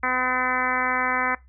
harmonic tone, 254 Hz, B3, 49 cents sharp, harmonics 1 / 2 / 3 / 4 / 5 / 6 / 7 / 8 / 9, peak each -34 / -34 / -31 / -28 / -28 / -29 / -30 / -28 / -34 dBFS, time 0.03-1.35 s, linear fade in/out 5 ms, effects noise-tail reverb RT60 0.2 s tail -20 dB re dry + added 64 Hz sine -49 dBFS peak until 1.48 s

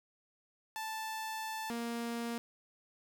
sawtooth tone pair in turn, 880 / 234.2 Hz, A5 / A#3, 0 / +8 cents, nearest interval octave + major seventh, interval 2292 cents, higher first, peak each -34 / -32 dBFS, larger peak second, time 0.76-1.7 / 1.7-2.38 s, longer first, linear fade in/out 0 ms, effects 10-bit

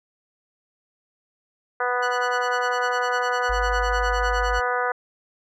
harmonic tone, 246.9 Hz, B3, in tune, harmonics 2 / 3 / 4 / 5 / 6 / 7 / 8, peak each -27 / -28 / -29 / -28 / -27 / -33 / -37 dBFS, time 1.8-4.92 s, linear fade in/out 5 ms
15% pulse tone with tremolo, 1475 Hz, F#6, 6 cents flat, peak -23 dBFS, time 2.02-4.62 s, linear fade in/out 10 ms, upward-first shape sine, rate 9.9 Hz, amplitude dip 95%
sine tone, 51.91 Hz, G#1, in tune, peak -25 dBFS, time 3.49-4.6 s, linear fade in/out 10 ms
effects low-pass 7000 Hz 12 dB/octave

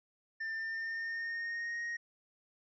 triangle tone with pitch glide, 1791 to 1872.5 Hz, A6 to A#6, +30 to +7 cents, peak -34 dBFS, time 0.4-1.97 s, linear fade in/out 10 ms, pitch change +77 cents, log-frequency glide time 0.54-1.82 s, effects resampled to 16000 Hz

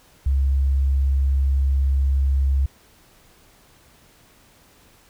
sine tone, 68.1 Hz, C#2, 30 cents flat, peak -15 dBFS, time 0.26-2.66 s, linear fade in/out 5 ms, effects tanh soft clip ceiling -11 dBFS + pink hiss -54 dBFS RMS until 5.09 s

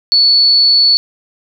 sine tone, 4435 Hz, C#8, in tune, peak -6 dBFS, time 0.12-0.97 s, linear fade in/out 0 ms, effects none

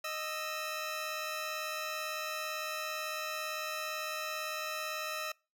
15% pulse tone pair together, 620.3 / 1318.5 Hz, D#5 / E6, -5 / 0 cents, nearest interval octave + minor second, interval 1305 cents, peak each -32 / -33 dBFS, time 0.04-5.32 s, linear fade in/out 5 ms, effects noise-tail reverb RT60 0.3 s tail -25 dB re dry

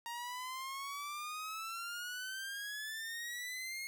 sawtooth exponential sweep, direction up, 932.3 to 2165 Hz, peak -37 dBFS, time 0.06-3.87 s, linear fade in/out 0 ms, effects 13-bit

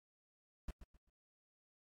brown noise with echo, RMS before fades -42 dBFS, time 0.68-0.71 s, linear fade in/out 5 ms, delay 130 ms, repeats 3, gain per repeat -11 dB, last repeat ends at 1.1 s, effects AAC 64 kbps

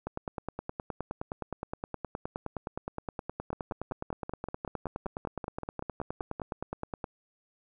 two click trains, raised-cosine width 1 ms, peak -20 / -22 dBFS, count 68 / 16, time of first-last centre 0.07-7.042 / 3.53-6.398 s, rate 9.61 / 5.23 Hz, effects none

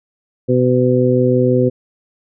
harmonic tone, 125.9 Hz, B2, 34 cents sharp, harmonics 1 / 2 / 3 / 4, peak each -16 / -16 / -16 / -16 dBFS, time 0.48-1.7 s, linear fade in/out 20 ms, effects none

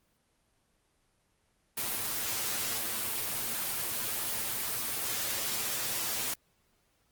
white noise with comb filter, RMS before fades -33 dBFS, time 1.77-6.34 s, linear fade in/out 5 ms, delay 8.9 ms, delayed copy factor +0.85, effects pink hiss -72 dBFS RMS until 7.11 s + Opus 24 kbps

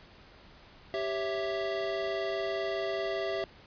square chord, C# diminished, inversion second, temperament equal, 392 / 554.4 / 659.3 Hz, G4 / C#5 / E5, 0 / 0 / 0 cents, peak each -35 / -40 / -34 dBFS, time 0.94-3.44 s, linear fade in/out 0 ms, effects pink hiss -55 dBFS RMS until 3.66 s + resampled to 11025 Hz

